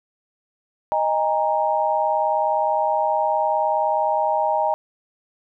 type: chord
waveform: sine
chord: D# suspended fourth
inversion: none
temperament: equal with one note detuned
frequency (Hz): 622.3 / 813 / 932.3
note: D#5 / G#5 / A#5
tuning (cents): 0 / -37 / 0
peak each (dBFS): -22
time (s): 0.92-4.74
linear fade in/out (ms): 0
effects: none